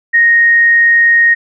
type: tone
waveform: sine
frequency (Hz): 1864.7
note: A#6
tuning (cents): 0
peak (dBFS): -5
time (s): 0.13-1.35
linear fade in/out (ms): 20
effects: none